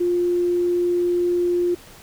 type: tone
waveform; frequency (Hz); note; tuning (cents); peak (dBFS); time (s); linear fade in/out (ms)
sine; 351.9; F4; +13; -17; 0-1.75; 10
effects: pink hiss -45 dBFS RMS until 2.02 s